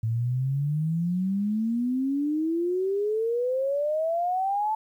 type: exponential sweep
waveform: sine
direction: up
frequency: 110 to 880 Hz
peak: -23 dBFS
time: 0.03-4.75 s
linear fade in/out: 5 ms
effects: 10-bit